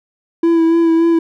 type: tone with vibrato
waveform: triangle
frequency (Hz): 331.3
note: E4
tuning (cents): +9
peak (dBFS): -7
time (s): 0.43-1.19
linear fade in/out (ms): 5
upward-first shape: sine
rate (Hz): 3.5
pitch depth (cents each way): 24
effects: none

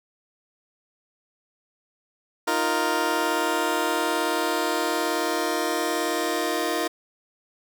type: chord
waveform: 15% pulse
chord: Eb suspended second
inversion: none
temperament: just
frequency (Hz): 311.1 / 350 / 466.7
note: Eb4 / F4 / Bb4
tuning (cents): 0 / +4 / +2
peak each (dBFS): -21 / -20 / -21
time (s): 2.47-6.88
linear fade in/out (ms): 10
effects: none

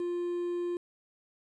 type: tone with quantisation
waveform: triangle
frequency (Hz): 350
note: F4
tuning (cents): +4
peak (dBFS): -28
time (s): 0-0.77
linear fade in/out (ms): 2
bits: 9
effects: resampled to 24000 Hz

